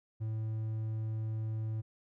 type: tone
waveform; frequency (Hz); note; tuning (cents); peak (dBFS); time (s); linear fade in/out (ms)
triangle; 110; A2; 0; -31; 0.2-1.82; 20
effects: none